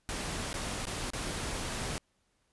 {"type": "noise with dropouts", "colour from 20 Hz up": "pink", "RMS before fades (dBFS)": -36, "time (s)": [0.09, 1.98], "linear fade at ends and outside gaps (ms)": 0, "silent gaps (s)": [[0.53, 0.541], [0.854, 0.869], [1.103, 1.134]], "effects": ["pink hiss -74 dBFS RMS until 2.52 s", "resampled to 24000 Hz"]}